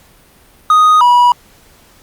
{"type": "tone pair in turn", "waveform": "triangle", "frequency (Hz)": [1244.5, 973.3], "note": ["D#6", "B5"], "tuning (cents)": [0, -26], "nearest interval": "major third", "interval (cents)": 426, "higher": "first", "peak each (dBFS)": -3, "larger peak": "neither", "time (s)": [[0.7, 1.01], [1.01, 1.32]], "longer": "neither", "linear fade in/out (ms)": 2, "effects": ["pink hiss -46 dBFS RMS until 2.02 s", "Opus 48 kbps"]}